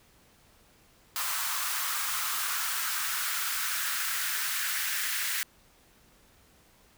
white noise with high-pass filter sweep, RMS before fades -31 dBFS, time 1.16-5.43 s, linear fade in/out 0 ms, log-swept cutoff 1100 to 1700 Hz, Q 2.9, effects pink hiss -61 dBFS RMS until 6.97 s

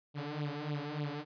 sawtooth tone with flanger, 147.4 Hz, D3, 7 cents sharp, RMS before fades -38 dBFS, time 0.14-1.25 s, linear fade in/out 50 ms, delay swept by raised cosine 0.26 to 4.46 ms, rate 3.4 Hz, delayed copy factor +0.9, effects resampled to 11025 Hz

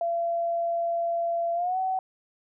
sine tone with pitch glide, 680 to 754.5 Hz, F5 to F#5, -46 to +34 cents, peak -24 dBFS, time 0.01-1.99 s, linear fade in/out 2 ms, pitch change +180 cents, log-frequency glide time 1.54-1.78 s, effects none

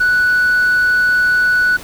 sine tone, 1480 Hz, F#6, in tune, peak -8 dBFS, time 0-1.77 s, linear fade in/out 10 ms, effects tanh soft clip ceiling -9 dBFS + pink hiss -34 dBFS RMS until 1.83 s

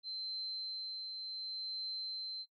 sine tone with tremolo, 4100 Hz, C8, 36 cents flat, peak -38 dBFS, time 0.03-2.46 s, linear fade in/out 50 ms, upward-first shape triangle, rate 0.68 Hz, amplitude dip 35%, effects noise-tail reverb RT60 0.1 s tail -23 dB re dry

